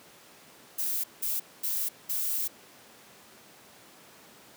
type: noise bursts at uneven times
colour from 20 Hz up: violet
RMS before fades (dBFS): -30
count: 4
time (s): 0.78-1.04 / 1.22-1.4 / 1.63-1.89 / 2.09-2.48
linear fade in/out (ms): 10
effects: pink hiss -53 dBFS RMS until 4.56 s + high-pass 200 Hz 12 dB/octave